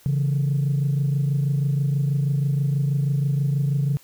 sine tone pair together, 138.59 / 164.81 Hz, C#3 / E3, 0 / 0 cents, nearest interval minor third, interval 300 cents, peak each -18 / -25 dBFS, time 0.06-3.97 s, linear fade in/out 0 ms, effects tanh soft clip ceiling -15 dBFS + white hiss -53 dBFS RMS until 4.03 s

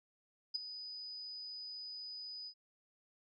sine tone with ADSR envelope, 4978 Hz, D#8, in tune, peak -31 dBFS, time 0.54-2.54 s, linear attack 15 ms, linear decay 12 ms, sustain -13 dB, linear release 69 ms, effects none

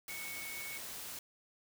sine tone in noise, 2217 Hz, C#7, in tune, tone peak -44 dBFS, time 0.09-0.78 s, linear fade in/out 2 ms, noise white, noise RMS -45 dBFS, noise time 0.08-1.19 s, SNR -2 dB, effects none

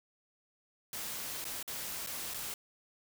white noise with dropouts, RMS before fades -40 dBFS, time 0.93-2.54 s, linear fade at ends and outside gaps 2 ms, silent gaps 1.443-1.451 / 1.628-1.677 / 2.064-2.071 / 2.339-2.343 s, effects none

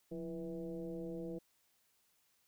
sine tone with frequency modulation, 334.5 Hz, E4, 25 cents sharp, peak -40 dBFS, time 0.11-1.39 s, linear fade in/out 10 ms, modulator 158 Hz, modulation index 1.3, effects white hiss -75 dBFS RMS until 2.47 s

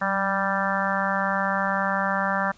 harmonic tone with a mistuned harmonic, 195.8 Hz, G3, 2 cents flat, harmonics 1 / 3 / 4 / 5 / 6 / 7 / 8 / 9, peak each -30 / -30 / -30 / -30 / -30 / -30 / -30 / -30 dBFS, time 0.01-2.52 s, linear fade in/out 10 ms, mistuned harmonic 1, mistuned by -42 cents, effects pink hiss -54 dBFS RMS until 2.57 s + resampled to 16000 Hz

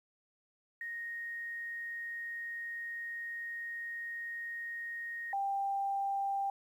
sine tone pair in turn, 1864.7 / 790.6 Hz, A#6 / G5, 0 / +15 cents, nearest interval octave + minor third, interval 1485 cents, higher first, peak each -38 / -31 dBFS, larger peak second, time 0.81-5.33 / 5.33-6.5 s, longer first, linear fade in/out 2 ms, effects 11-bit

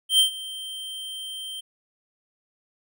square tone with ADSR envelope, 3136 Hz, G7, in tune, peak -14 dBFS, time 0.09-1.61 s, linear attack 100 ms, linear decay 110 ms, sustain -19 dB, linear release 14 ms, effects none

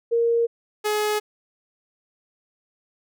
sine / sawtooth tone pair in turn, 466.2 / 422.3 Hz, A#4 / G#4, 0 / +29 cents, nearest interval major second, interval 171 cents, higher first, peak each -17 dBFS, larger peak neither, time 0.11-0.47 / 0.84-1.2 s, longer neither, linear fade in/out 20 ms, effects none

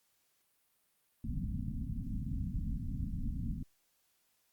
pink low-pass noise, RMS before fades -37 dBFS, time 1.24-3.63 s, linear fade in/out 5 ms, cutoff 270 Hz, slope 96 dB/octave, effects white hiss -75 dBFS RMS until 4.52 s + Opus 48 kbps

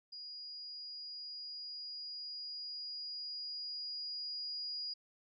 sine tone with level ramp, 4879 Hz, D#8, 35 cents flat, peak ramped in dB -45 to -38 dBFS, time 0.12-4.94 s, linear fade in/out 10 ms, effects none

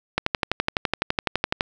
click train, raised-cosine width 0.3 ms, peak -4 dBFS, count 18, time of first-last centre 0.18-1.609 s, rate 11.9 Hz, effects none

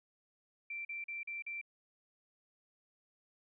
sine tone bursts, 2349 Hz, D7, in tune, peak -39 dBFS, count 5, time 0.7-1.614 s, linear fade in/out 5 ms, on 150 ms, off 41 ms, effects none

